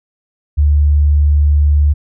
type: tone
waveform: sine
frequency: 73.42 Hz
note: D2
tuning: in tune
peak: -7 dBFS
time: 0.57-1.94 s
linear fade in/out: 20 ms
effects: none